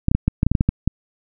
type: clicks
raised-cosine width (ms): 5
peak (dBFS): -3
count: 11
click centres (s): 0.084 / 0.115 / 0.15 / 0.28 / 0.431 / 0.466 / 0.516 / 0.552 / 0.609 / 0.69 / 0.876
effects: none